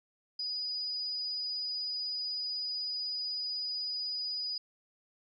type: tone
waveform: sine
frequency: 4942 Hz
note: D#8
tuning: 13 cents flat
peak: -33 dBFS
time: 0.39-4.58 s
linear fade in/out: 5 ms
effects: none